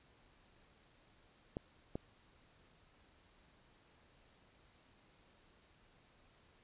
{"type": "clicks", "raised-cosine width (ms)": 2, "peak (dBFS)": -26, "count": 2, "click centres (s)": [1.569, 1.955], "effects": ["pink hiss -68 dBFS RMS until 6.63 s", "resampled to 8000 Hz"]}